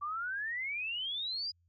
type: exponential sweep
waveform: sine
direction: up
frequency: 1145 to 4969 Hz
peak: -34 dBFS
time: 0.01-1.52 s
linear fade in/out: 20 ms
effects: added 86 Hz sine -68 dBFS peak until 1.68 s